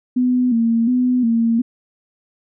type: tone with vibrato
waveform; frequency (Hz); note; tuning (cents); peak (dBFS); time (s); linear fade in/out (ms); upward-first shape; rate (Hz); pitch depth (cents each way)
sine; 239.7; A#3; +48; -13; 0.16-1.62; 10; square; 1.4; 74
effects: none